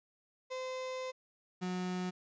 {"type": "tone pair in turn", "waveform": "35% pulse", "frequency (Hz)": [515, 182.08], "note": ["C5", "F#3"], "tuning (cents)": [-28, -28], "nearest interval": "octave + tritone", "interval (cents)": 1800, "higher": "first", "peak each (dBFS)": [-36, -33], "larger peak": "second", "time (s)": [[0.5, 1.12], [1.61, 2.11]], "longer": "first", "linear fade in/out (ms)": 20, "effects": ["resampled to 16000 Hz"]}